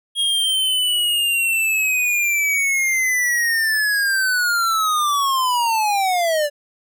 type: linear sweep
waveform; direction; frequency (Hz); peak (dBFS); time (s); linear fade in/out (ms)
square; down; 3279 to 572; -17; 0.15-6.5; 50
effects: none